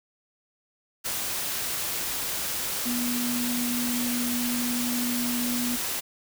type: tone in noise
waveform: sine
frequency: 243 Hz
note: B3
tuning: 28 cents flat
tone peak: -27 dBFS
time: 2.85-5.77 s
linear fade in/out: 20 ms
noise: white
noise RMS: -30 dBFS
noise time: 1.04-6.01 s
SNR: 0 dB
effects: none